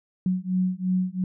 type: beating tone pair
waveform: sine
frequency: 182.9 / 185.8 Hz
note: F#3 / F#3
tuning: -20 / +7 cents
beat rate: 2.9 Hz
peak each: -25 dBFS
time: 0.26-1.24 s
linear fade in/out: 2 ms
effects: none